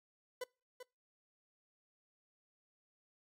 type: tone with echo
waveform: 40% pulse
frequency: 501 Hz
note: B4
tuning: 25 cents sharp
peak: -38 dBFS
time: 0.41-0.44 s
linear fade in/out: 5 ms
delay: 390 ms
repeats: 1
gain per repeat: -9 dB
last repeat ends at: 0.83 s
effects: noise-tail reverb RT60 0.3 s tail -25 dB re dry + AAC 48 kbps